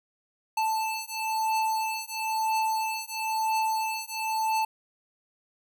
square beating tone pair, 880 / 881 Hz, A5 / A5, 0 / +2 cents, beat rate 1 Hz, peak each -30 dBFS, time 0.57-4.65 s, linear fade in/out 5 ms, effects 11-bit

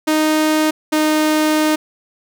sawtooth tone pair in turn, 310 / 308.2 Hz, D#4 / D#4, -6 / -16 cents, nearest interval unison, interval 10 cents, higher first, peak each -9 dBFS, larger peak neither, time 0.07-0.71 / 0.92-1.76 s, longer second, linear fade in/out 10 ms, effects none

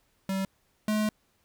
square tone pair in turn, 192.5 / 213.6 Hz, G3 / G#3, -31 / +49 cents, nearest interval major second, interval 180 cents, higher second, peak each -28 / -25 dBFS, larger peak second, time 0.29-0.45 / 0.88-1.09 s, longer second, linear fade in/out 2 ms, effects pink hiss -70 dBFS RMS until 1.44 s

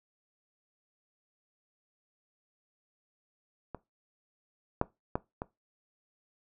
clicks, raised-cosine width 1 ms, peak -24 / -12 / -15 / -21 dBFS, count 4, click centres 3.747 / 4.814 / 5.155 / 5.419 s, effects noise-tail reverb RT60 0.2 s tail -19 dB re dry

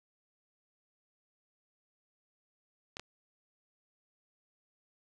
clicks, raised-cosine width 0.2 ms, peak -24 dBFS, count 2, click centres 2.969 / 2.996 s, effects none

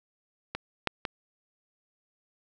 clicks, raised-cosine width 0.3 ms, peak -16 / -9 / -14 dBFS, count 3, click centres 0.55 / 0.873 / 1.052 s, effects none

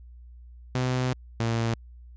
sawtooth tone pair in turn, 127.2 / 114.8 Hz, C3 / A#2, -48 / -26 cents, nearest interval major second, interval 178 cents, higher first, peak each -20 dBFS, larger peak neither, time 0.75-1.13 / 1.4-1.74 s, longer first, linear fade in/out 0 ms, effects added 60 Hz sine -44 dBFS peak until 2.16 s + resampled to 16000 Hz

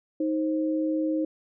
sine tone pair together, 314.1 / 528.3 Hz, D#4 / C5, +16 / +17 cents, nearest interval major sixth, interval 901 cents, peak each -24 / -31 dBFS, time 0.2-1.25 s, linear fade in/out 5 ms, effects none

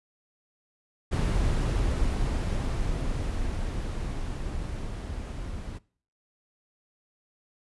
brown noise with level ramp, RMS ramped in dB -24 to -36 dBFS, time 1.11-5.79 s, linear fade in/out 20 ms, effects noise-tail reverb RT60 0.5 s tail -23 dB re dry + resampled to 24000 Hz

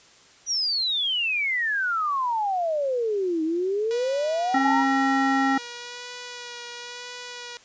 sine exponential two-way sweep, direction down then up, 5920 to 311.1 to 978 Hz, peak -22 dBFS, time 0.46-4.85 s, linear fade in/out 50 ms, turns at 3.43 s
5% pulse tone with vibrato, 485.5 Hz, B4, 30 cents flat, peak -24 dBFS, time 3.91-7.57 s, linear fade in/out 0 ms, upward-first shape sine, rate 1 Hz, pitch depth 20 cents each way
harmonic tone, 270 Hz, C#4, 45 cents flat, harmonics 1 / 3 / 5 / 7, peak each -22 / -24 / -28 / -27 dBFS, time 4.54-5.58 s, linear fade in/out 5 ms
effects white hiss -53 dBFS RMS until 7.64 s + resampled to 16000 Hz

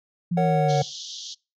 sine linear sweep, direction down, 175.5 to 140 Hz, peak -21 dBFS, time 0.31-0.83 s, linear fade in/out 10 ms
triangle chord, F# major, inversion first, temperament just, 462.5 / 555 / 740 Hz, A#4 / C#5 / F#5, -14 / +2 / 0 cents, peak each -25 / -23 / -21 dBFS, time 0.37-0.82 s, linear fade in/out 5 ms
pink band-pass noise, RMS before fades -37 dBFS, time 0.68-1.35 s, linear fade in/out 20 ms, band 3100 to 6600 Hz, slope 96 dB/octave
effects noise-tail reverb RT60 0.3 s tail -26 dB re dry

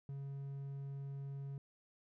triangle tone, 138.59 Hz, C#3, in tune, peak -40 dBFS, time 0.09-1.58 s, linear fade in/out 2 ms, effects none

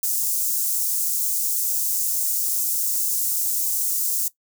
white high-pass noise, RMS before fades -23 dBFS, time 0.03-4.28 s, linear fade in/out 2 ms, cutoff 6400 Hz, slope 24 dB/octave, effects noise-tail reverb RT60 0.1 s tail -17 dB re dry

